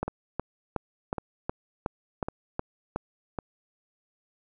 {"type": "two click trains", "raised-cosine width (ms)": 1, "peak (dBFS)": [-17, -14], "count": [4, 9], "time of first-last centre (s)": [[0.08, 3.388], [0.03, 2.96]], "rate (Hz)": [0.907, 2.73], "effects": []}